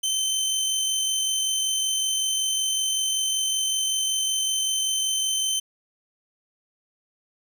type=tone with amplitude modulation; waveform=20% pulse; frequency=3085 Hz; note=G7; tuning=28 cents flat; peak=-16 dBFS; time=0.03-5.6 s; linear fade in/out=10 ms; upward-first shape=sine; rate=45.3 Hz; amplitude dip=25%; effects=none